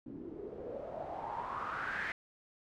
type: noise with low-pass filter sweep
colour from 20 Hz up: white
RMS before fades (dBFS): -41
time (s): 0.06-2.12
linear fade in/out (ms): 2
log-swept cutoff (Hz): 270 to 1900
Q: 6.3
effects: none